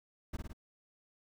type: noise with echo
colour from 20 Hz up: brown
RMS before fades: -37 dBFS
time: 0.33-0.37 s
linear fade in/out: 10 ms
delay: 54 ms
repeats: 3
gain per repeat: -3 dB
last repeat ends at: 0.532 s
effects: none